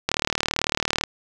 click train, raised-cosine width 0.2 ms, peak -3 dBFS, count 37, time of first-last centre 0.09-1.037 s, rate 38 Hz, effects none

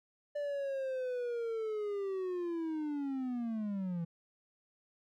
triangle linear sweep, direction down, 587.3 to 164.4 Hz, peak -32 dBFS, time 0.35-4.05 s, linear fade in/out 10 ms, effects none

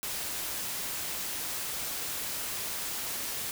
white noise, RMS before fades -35 dBFS, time 0.03-3.51 s, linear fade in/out 0 ms, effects none

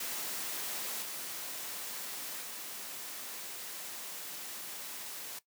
white noise with level steps, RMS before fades -38 / -41 / -43 dBFS, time 0-5.39 s, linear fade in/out 5 ms, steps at 1.02 / 2.41 s, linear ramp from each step 2 ms, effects noise-tail reverb RT60 0.1 s tail -17 dB re dry + high-pass 200 Hz 12 dB/octave

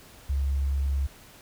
sine tone, 68.9 Hz, C#2, 10 cents flat, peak -23 dBFS, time 0.29-1.07 s, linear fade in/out 10 ms, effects pink hiss -51 dBFS RMS until 1.41 s

